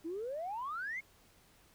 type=exponential sweep; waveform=sine; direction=up; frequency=311.1 to 2217 Hz; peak=-36 dBFS; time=0.04-1.01 s; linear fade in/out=20 ms; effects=tanh soft clip ceiling -32 dBFS + pink hiss -65 dBFS RMS until 1.74 s

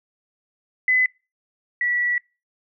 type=tone pair in turn; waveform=sine; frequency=2015 / 1946.4 Hz; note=B6 / B6; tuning=+34 / -26 cents; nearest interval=minor second; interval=60 cents; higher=first; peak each=-15 / -19 dBFS; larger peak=first; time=0.88-1.06 / 1.81-2.18 s; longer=second; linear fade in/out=2 ms; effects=noise-tail reverb RT60 0.3 s tail -26 dB re dry

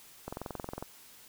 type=click train; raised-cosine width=1 ms; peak=-23 dBFS; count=13; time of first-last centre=0.28-0.825 s; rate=22 Hz; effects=white hiss -55 dBFS RMS until 1.28 s

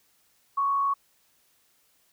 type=tone with frequency modulation; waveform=sine; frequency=1112 Hz; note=C#6; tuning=5 cents sharp; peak=-22 dBFS; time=0.57-0.94 s; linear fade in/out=10 ms; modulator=52.2 Hz; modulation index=0.29; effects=white hiss -66 dBFS RMS until 2.12 s

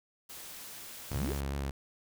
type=noise; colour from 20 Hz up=white; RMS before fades=-46 dBFS; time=0.29-1.41 s; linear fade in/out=10 ms
type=tone with vibrato; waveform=sawtooth; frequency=69.3 Hz; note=C#2; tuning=in tune; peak=-29 dBFS; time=1.11-1.71 s; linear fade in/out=5 ms; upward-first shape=square; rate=5 Hz; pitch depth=22 cents each way
type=exponential sweep; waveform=sine; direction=up; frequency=76.6 to 470.6 Hz; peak=-34 dBFS; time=1.12-1.33 s; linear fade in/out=10 ms
effects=none

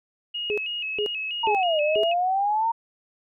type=tone with vibrato; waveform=sine; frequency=2721 Hz; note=F7; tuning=46 cents flat; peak=-27 dBFS; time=0.34-2.14 s; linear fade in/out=10 ms; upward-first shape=square; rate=3.1 Hz; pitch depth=93 cents each way
type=tone bursts; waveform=sine; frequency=417.3 Hz; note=G#4; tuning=8 cents sharp; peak=-23 dBFS; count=4; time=0.5-2.034 s; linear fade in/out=0 ms; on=76 ms; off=410 ms
type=exponential two-way sweep; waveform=sine; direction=down then up; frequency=932.3 to 587.3 to 932.3 Hz; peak=-20 dBFS; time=1.43-2.72 s; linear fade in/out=10 ms; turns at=1.81 s
effects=none

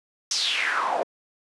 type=noise with band-pass filter sweep; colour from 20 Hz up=pink; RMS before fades=-25 dBFS; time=0.31-1.03 s; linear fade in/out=2 ms; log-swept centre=5800 to 580 Hz; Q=5.1; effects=high-pass 300 Hz 12 dB/octave + resampled to 24000 Hz

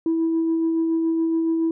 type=tone with tremolo; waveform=sine; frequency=327.3 Hz; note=E4; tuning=12 cents flat; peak=-16 dBFS; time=0.06-1.71 s; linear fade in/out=2 ms; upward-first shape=sine; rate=7.1 Hz; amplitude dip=25%; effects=tanh soft clip ceiling -15 dBFS

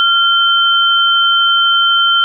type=tone pair together; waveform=sine; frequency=1386 / 3102 Hz; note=F6 / G7; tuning=-14 / -19 cents; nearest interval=octave + major second; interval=1395 cents; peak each=-11 dBFS; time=0-2.24 s; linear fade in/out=0 ms; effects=none

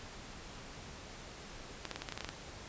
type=clicks; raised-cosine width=0.2 ms; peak=-21 dBFS; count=10; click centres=1.853 / 1.913 / 1.96 / 2.02 / 2.088 / 2.123 / 2.176 / 2.207 / 2.246 / 2.29 s; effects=pink hiss -49 dBFS RMS until 2.68 s + resampled to 16000 Hz

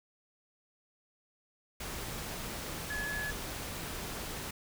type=tone in noise; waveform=sine; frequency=1700 Hz; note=G#6; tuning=40 cents sharp; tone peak=-35 dBFS; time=2.9-3.31 s; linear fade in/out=5 ms; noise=pink; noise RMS=-40 dBFS; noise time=1.8-4.51 s; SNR=+2 dB; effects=none

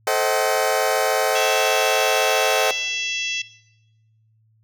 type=chord; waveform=sawtooth; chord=A diminished seventh; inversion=none; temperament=just; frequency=440 / 528 / 633.6 / 760.3 Hz; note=A4 / C5 / Eb5 / Gb5; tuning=0 / +16 / +31 / +47 cents; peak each=-20 dBFS; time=0.07-2.71 s; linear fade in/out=2 ms
type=harmonic tone; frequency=667 Hz; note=E5; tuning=20 cents sharp; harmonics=3 / 4 / 5 / 6 / 7 / 8 / 9 / 10; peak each=-34 / -26 / -28 / -39 / -38 / -37 / -33 / -42 dBFS; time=1.35-3.42 s; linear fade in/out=5 ms
effects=noise-tail reverb RT60 1.0 s tail -18 dB re dry + added 110 Hz sine -57 dBFS peak until 4.63 s

